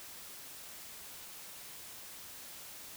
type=silence; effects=white hiss -49 dBFS RMS until 2.96 s